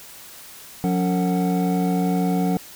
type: tone cluster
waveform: triangle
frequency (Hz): 180.3 / 280.1 / 452 / 740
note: F#3 / C#4 / A4 / F#5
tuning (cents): -45 / +18 / +47 / 0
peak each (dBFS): -18 / -23 / -27 / -26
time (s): 0.84-2.57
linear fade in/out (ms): 0
effects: white hiss -42 dBFS RMS until 2.75 s